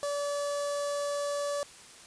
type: tone with notch filter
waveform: sawtooth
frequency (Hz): 575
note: D5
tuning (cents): -37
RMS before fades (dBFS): -32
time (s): 0.03-1.63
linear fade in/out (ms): 0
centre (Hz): 2400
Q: 0.72
effects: white hiss -51 dBFS RMS until 2.06 s + resampled to 22050 Hz

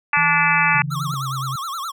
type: harmonic tone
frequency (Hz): 290.5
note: D4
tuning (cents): -19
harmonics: 3 / 4 / 5 / 6 / 7 / 8 / 9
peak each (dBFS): -22 / -22 / -22 / -22 / -22 / -22 / -22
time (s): 0.13-0.82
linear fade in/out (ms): 2
type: tone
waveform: sine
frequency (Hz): 162.2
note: E3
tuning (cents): -28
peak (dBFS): -27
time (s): 0.17-1.14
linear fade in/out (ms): 0
type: tone with pitch glide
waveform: sine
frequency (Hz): 138.59 to 132.71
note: C#3 to C3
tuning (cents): 0 to +25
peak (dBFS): -25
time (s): 0.74-1.56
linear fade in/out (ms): 5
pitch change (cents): -75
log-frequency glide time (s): 1.09-1.26
type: tone with vibrato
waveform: square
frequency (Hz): 1210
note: D#6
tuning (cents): -49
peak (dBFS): -26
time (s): 0.9-1.92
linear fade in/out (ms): 20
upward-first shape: sine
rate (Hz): 9.6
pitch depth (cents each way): 210
effects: none

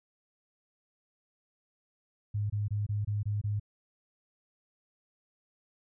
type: tone bursts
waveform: sine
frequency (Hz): 103.83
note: G#2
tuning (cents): 0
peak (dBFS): -28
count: 7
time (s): 2.34-3.598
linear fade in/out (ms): 10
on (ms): 160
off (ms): 23
effects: none

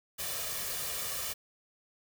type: noise with comb filter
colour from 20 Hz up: white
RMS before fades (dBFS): -36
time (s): 0.18-1.34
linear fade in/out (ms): 20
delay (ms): 1.7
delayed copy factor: +0.6
effects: none

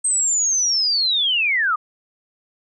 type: linear sweep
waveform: sine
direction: down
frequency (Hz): 8372 to 1174.7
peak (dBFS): -16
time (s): 0.04-1.76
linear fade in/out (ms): 10
effects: none

